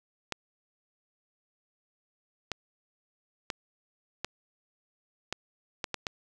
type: clicks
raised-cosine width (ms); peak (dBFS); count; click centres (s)
0.2; -14; 8; 0.323 / 2.517 / 3.502 / 4.246 / 5.326 / 5.842 / 5.943 / 6.068
effects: 8-bit